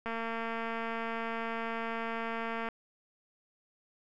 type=click train; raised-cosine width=0.5 ms; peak=-22 dBFS; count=600; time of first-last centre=0.06-2.687 s; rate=228 Hz; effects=none